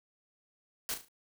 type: noise with echo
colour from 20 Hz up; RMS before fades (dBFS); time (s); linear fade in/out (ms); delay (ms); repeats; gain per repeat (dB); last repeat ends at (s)
white; -35; 0.89-0.94; 0; 36; 4; -8; 1.084
effects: none